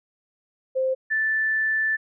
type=tone pair in turn; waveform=sine; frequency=523 / 1759.2 Hz; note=C5 / A6; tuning=-1 / -1 cents; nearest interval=octave + major sixth; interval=2100 cents; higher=second; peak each=-20 dBFS; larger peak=neither; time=0.75-0.95 / 1.1-1.97 s; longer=second; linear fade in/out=20 ms; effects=none